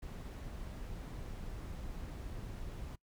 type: noise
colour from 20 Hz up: brown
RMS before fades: -44 dBFS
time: 0.02-2.96 s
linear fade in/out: 10 ms
effects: noise-tail reverb RT60 0.1 s tail -23 dB re dry